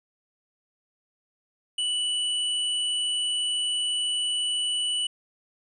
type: tone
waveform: square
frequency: 2962 Hz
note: F#7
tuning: 1 cent sharp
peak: -25 dBFS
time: 1.78-5.07 s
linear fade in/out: 5 ms
effects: resampled to 24000 Hz